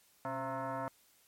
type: tone with frequency modulation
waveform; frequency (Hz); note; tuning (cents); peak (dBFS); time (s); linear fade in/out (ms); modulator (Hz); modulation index
sine; 126.6; B2; +43; -35; 0.25-0.88; 0; 399; 3
effects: white hiss -67 dBFS RMS until 1.27 s + MP3 64 kbps